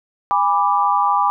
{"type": "chord", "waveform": "sine", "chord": "G# diminished", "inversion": "none", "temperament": "equal with one note detuned", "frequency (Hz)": [815.9, 987.8, 1174.7], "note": ["G#5", "B5", "D6"], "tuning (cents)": [-31, 0, 0], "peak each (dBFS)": -18, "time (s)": [0.31, 1.3], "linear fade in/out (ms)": 0, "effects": []}